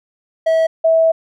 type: tone pair in turn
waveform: triangle / sine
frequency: 648 / 650.9 Hz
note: E5 / E5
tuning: -30 / -22 cents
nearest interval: unison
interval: 8 cents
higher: second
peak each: -9 dBFS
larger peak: neither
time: 0.46-0.67 / 0.84-1.12 s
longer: second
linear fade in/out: 10 ms
effects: none